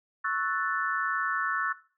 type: chord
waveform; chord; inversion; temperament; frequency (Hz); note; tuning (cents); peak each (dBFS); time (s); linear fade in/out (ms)
sine; F# minor seventh; second; equal; 1108.7 / 1318.5 / 1480 / 1760; C#6 / E6 / F#6 / A6; 0 / 0 / 0 / 0; -32; 0.24-1.73; 10
effects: noise-tail reverb RT60 0.4 s tail -18 dB re dry